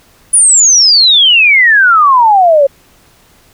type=exponential sweep; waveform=sine; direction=down; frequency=9970 to 539 Hz; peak=-3 dBFS; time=0.33-2.67 s; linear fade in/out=10 ms; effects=pink hiss -46 dBFS RMS until 3.53 s